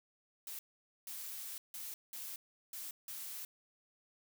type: noise bursts at uneven times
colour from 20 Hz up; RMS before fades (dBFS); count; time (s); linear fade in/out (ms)
blue; -45; 6; 0.47-0.59 / 1.07-1.58 / 1.74-1.94 / 2.13-2.36 / 2.73-2.91 / 3.08-3.45; 2
effects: none